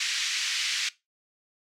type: band-pass noise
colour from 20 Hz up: pink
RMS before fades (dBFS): -29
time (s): 0-0.89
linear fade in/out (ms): 5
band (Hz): 2000 to 6500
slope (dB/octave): 24
effects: noise-tail reverb RT60 0.2 s tail -18 dB re dry